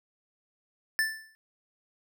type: tone with exponential decay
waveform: square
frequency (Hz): 1762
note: A6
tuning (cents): +2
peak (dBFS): -22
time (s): 0.99-1.35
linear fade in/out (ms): 0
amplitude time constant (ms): 77
effects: none